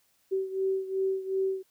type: beating tone pair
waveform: sine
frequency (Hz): 382.4 / 385.1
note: G4 / G4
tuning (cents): -43 / -31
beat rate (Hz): 2.7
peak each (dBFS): -28 / -32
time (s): 0.31-1.63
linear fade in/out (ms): 20
effects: white hiss -69 dBFS RMS until 1.7 s